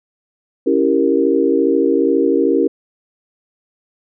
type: chord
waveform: sine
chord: C# diminished seventh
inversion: none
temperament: equal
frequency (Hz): 277.2 / 329.6 / 392 / 466.2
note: C#4 / E4 / G4 / Bb4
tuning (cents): 0 / 0 / 0 / 0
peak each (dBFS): -17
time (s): 0.66-2.68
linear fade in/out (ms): 10
effects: none